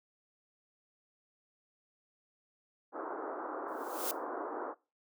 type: band-pass noise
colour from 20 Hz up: pink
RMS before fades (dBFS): -40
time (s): 2.92-4.75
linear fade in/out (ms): 50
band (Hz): 300 to 1400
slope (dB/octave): 48
type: noise with exponential growth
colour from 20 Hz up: blue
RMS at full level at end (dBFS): -33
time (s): 3.68-4.11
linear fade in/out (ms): 0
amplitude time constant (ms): 93
effects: noise-tail reverb RT60 0.3 s tail -22 dB re dry